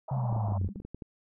pink band-pass noise, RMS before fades -40 dBFS, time 0.08-0.58 s, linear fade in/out 5 ms, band 610 to 980 Hz, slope 48 dB/octave
sine exponential sweep, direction down, 136.2 to 89.2 Hz, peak -27 dBFS, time 0.11-0.68 s, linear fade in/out 5 ms
sine tone with tremolo, 200 Hz, G3, 35 cents sharp, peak -36 dBFS, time 0.16-0.82 s, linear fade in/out 0 ms, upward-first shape sine, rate 15 Hz, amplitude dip 100%
clicks, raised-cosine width 3 ms, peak -27 dBFS, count 12, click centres 0.327 / 0.363 / 0.485 / 0.522 / 0.614 / 0.646 / 0.689 / 0.759 / 0.801 / 0.85 / 0.946 / 1.022 s
effects none

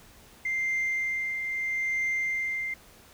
sine tone with tremolo, 2093 Hz, C7, in tune, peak -23 dBFS, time 0.45-2.74 s, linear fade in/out 5 ms, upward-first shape triangle, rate 0.78 Hz, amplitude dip 50%, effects tanh soft clip ceiling -23 dBFS + pink hiss -54 dBFS RMS until 3.13 s

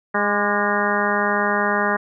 harmonic tone with a mistuned harmonic, 205.5 Hz, G#3, 18 cents flat, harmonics 1 / 2 / 3 / 4 / 5 / 6 / 7 / 8 / 9, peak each -26 / -26 / -26 / -26 / -26 / -26 / -26 / -26 / -26 dBFS, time 0.14-1.97 s, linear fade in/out 10 ms, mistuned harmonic 6, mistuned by -56 cents, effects none

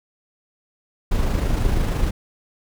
brown noise with amplitude modulation, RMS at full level -18 dBFS, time 1.11-2.11 s, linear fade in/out 10 ms, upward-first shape sine, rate 26.1 Hz, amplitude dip 35%, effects none

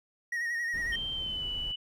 triangle tone with vibrato, 1879 Hz, A#6, 13 cents sharp, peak -28 dBFS, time 0.32-0.96 s, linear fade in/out 5 ms, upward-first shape sine, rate 11 Hz, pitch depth 43 cents each way
brown noise, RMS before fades -43 dBFS, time 0.73-1.73 s, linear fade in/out 20 ms
sine tone with pitch glide, 3136 to 2967 Hz, G7 to F#7, 0 to +4 cents, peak -32 dBFS, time 0.92-1.76 s, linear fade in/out 10 ms, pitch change -96 cents, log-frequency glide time 1.13-1.46 s
effects none

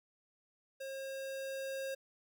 square tone with level ramp, 538 Hz, C5, 48 cents sharp, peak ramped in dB -42 to -38 dBFS, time 0.8-1.95 s, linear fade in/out 10 ms, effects none

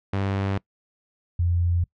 sawtooth / sine tone pair in turn, 98 / 86.7 Hz, G2 / F2, 0 / -12 cents, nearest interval major second, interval 212 cents, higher first, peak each -19 / -19 dBFS, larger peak neither, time 0.13-0.58 / 1.39-1.84 s, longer neither, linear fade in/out 5 ms, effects noise-tail reverb RT60 0.1 s tail -23 dB re dry + low-pass 3000 Hz 12 dB/octave

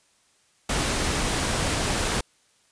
pink noise, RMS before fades -25 dBFS, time 0.69-2.21 s, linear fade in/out 5 ms, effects white hiss -63 dBFS RMS until 2.71 s + resampled to 22050 Hz

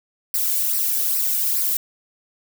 violet noise with flanger, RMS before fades -21 dBFS, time 0.34-1.77 s, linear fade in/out 2 ms, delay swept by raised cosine 0.29 to 1.59 ms, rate 2.4 Hz, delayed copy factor -0.7, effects none

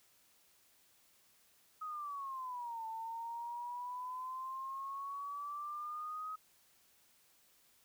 sine exponential two-way sweep, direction down then up, 1269 to 889 to 1269 Hz, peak -40 dBFS, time 1.81-6.36 s, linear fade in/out 10 ms, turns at 2.86 s, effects white hiss -69 dBFS RMS until 7.84 s

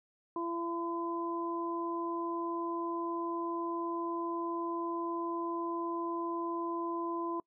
harmonic tone, 338.5 Hz, E4, 46 cents sharp, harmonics 1 / 2 / 3, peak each -35 / -45 / -37 dBFS, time 0.36-7.4 s, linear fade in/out 2 ms, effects noise-tail reverb RT60 0.1 s tail -25 dB re dry

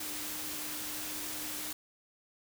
sine tone in noise, 304 Hz, D#4, 40 cents flat, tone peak -48 dBFS, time 0-1.73 s, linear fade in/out 5 ms, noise white, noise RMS -39 dBFS, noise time 0-1.73 s, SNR -12 dB, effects none

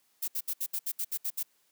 violet noise bursts, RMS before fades -32 dBFS, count 10, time 0.22-1.432 s, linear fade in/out 10 ms, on 60 ms, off 68 ms, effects white hiss -70 dBFS RMS until 1.71 s + high-pass 150 Hz 12 dB/octave

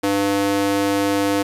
square tone with high-pass filter, 99.8 Hz, G2, 32 cents sharp, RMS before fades -19 dBFS, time 0.03-1.43 s, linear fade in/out 10 ms, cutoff 350 Hz, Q 1.9, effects resampled to 32000 Hz + 8-bit

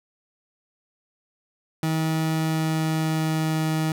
30% pulse tone with pitch glide, 159.3 to 157.74 Hz, D#3 to D#3, +41 to +24 cents, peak -19 dBFS, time 1.83-3.92 s, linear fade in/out 2 ms, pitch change -17 cents, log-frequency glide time 2.33-3.69 s, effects none

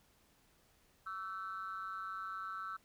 sine tone with amplitude modulation, 1328 Hz, E6, 12 cents sharp, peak -35 dBFS, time 1.06-2.77 s, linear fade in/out 10 ms, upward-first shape sine, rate 192 Hz, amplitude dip 95%, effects tanh soft clip ceiling -34 dBFS + pink hiss -70 dBFS RMS until 2.84 s

